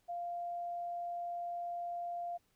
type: tone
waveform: sine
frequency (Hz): 696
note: F5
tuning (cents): -6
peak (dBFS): -37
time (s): 0.08-2.38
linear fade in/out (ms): 20
effects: pink hiss -75 dBFS RMS until 2.55 s